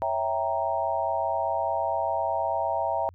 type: chord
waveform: sine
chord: C# diminished seventh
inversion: none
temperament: equal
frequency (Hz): 554.4 / 659.3 / 784 / 932.3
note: C#5 / E5 / G5 / Bb5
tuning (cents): 0 / 0 / 0 / 0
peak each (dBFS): -33 / -28 / -30 / -29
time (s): 0.02-3.09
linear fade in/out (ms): 0
effects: added 88 Hz sine -48 dBFS peak until 3.14 s